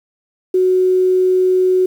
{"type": "tone", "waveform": "sine", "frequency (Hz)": 370, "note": "F#4", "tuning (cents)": 0, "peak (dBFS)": -10, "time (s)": [0.54, 1.86], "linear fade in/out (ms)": 5, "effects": ["7-bit"]}